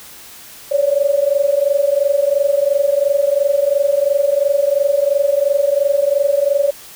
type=tone pair together; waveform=sine; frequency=554.1 / 577 Hz; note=C#5 / D5; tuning=-1 / -31 cents; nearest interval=minor second; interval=70 cents; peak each=-15 dBFS; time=0.71-6.71 s; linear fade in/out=10 ms; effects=white hiss -38 dBFS RMS until 6.95 s